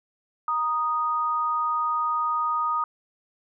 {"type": "tone pair together", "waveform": "sine", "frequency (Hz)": [940, 1240], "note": ["A#5", "D#6"], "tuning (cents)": [14, -6], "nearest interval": "perfect fourth", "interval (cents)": 480, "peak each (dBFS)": [-29, -23], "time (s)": [0.48, 2.84], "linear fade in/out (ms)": 2, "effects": []}